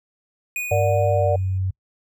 square tone with exponential decay, 2475 Hz, D#7, 10 cents flat, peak -23 dBFS, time 0.56-1.58 s, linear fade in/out 1 ms, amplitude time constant 220 ms
sine chord, Bb augmented, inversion none, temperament equal with one note detuned, 466.2 / 587.3 / 734 Hz, Bb4 / D5 / F#5, 0 / 0 / -14 cents, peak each -25 / -19 / -24 dBFS, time 0.71-1.36 s, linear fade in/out 5 ms
sine tone with pitch glide, 99.8 to 94.36 Hz, G2 to F#2, +32 to +34 cents, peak -20 dBFS, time 0.71-1.71 s, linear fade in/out 10 ms, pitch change -98 cents, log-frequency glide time 1.09-1.34 s
effects noise-tail reverb RT60 0.1 s tail -25 dB re dry

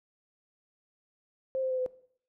sine tone with pitch steps, 527 / 520.6 / 514.4 / 508.2 Hz, C5 / C5 / C5 / B4, +12 / -9 / -30 / +49 cents, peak -28 dBFS, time 1.55-1.862 s, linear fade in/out 0 ms, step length 78 ms, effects noise-tail reverb RT60 0.6 s tail -18 dB re dry

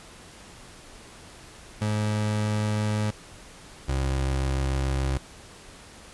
30% pulse tone pair in turn, 106.2 / 66.9 Hz, G#2 / C2, +39 / +39 cents, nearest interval minor sixth, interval 800 cents, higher first, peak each -21 dBFS, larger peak neither, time 1.81-3.11 / 3.88-5.18 s, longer neither, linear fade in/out 10 ms, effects pink hiss -47 dBFS RMS until 6.13 s + resampled to 24000 Hz

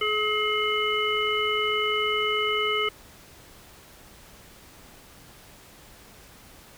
harmonic tone, 425.4 Hz, G#4, 42 cents sharp, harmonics 1 / 3 / 5 / 7, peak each -28 / -28 / -28 / -28 dBFS, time 0.01-2.89 s, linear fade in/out 5 ms, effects pink hiss -50 dBFS RMS until 6.77 s

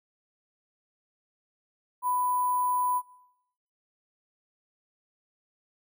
sine tone with sample-and-hold, 995 Hz, B5, 13 cents sharp, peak -24 dBFS, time 2.02-3.02 s, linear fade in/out 50 ms, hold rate 11025 Hz, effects noise-tail reverb RT60 0.9 s tail -23 dB re dry

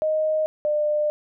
sine tone pair in turn, 622.3 / 599.4 Hz, D#5 / D5, 0 / +35 cents, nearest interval minor second, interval 65 cents, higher first, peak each -19 dBFS, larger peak neither, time 0.02-0.46 / 0.65-1.1 s, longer second, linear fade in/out 0 ms, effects none

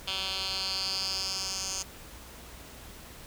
10% pulse tone with band-pass filter sweep, 190.6 Hz, G3, 48 cents flat, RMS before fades -33 dBFS, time 0.07-1.83 s, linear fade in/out 10 ms, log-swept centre 3600 to 6200 Hz, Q 4.9, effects added 60 Hz sine -52 dBFS peak until 3.26 s + pink hiss -48 dBFS RMS until 3.26 s

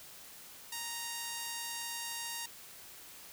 5% pulse tone, 932.3 Hz, A#5, in tune, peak -26 dBFS, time 0.72-2.46 s, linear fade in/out 5 ms, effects white hiss -52 dBFS RMS until 3.32 s

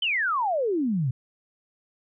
sine exponential sweep, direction down, 3136 to 118.9 Hz, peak -22 dBFS, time 0.02-1.11 s, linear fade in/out 5 ms, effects none

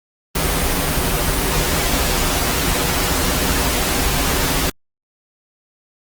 pink noise with comb filter, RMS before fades -18 dBFS, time 0.35-4.7 s, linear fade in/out 5 ms, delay 9.2 ms, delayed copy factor -0.6, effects Opus 24 kbps

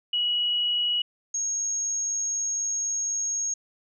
sine tone pair in turn, 2918 / 6551 Hz, F#7 / G#8, -25 / -25 cents, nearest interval octave + major second, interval 1400 cents, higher second, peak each -22 / -25 dBFS, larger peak first, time 0.13-1.02 / 1.34-3.54 s, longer second, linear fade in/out 5 ms, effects none

